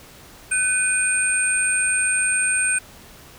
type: tone cluster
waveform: sine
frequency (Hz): 1513 / 2468 / 8640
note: F#6 / D#7 / C#9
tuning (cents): +38 / -15 / -45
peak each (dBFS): -23 / -24 / -20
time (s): 0.51-2.79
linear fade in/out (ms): 10
effects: pink hiss -45 dBFS RMS until 3.38 s